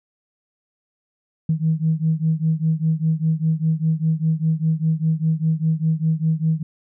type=beating tone pair; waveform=sine; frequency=157.6 / 162.6 Hz; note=D#3 / E3; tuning=+23 / -23 cents; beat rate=5 Hz; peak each=-19 / -20 dBFS; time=1.49-6.63 s; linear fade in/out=5 ms; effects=tanh soft clip ceiling -9 dBFS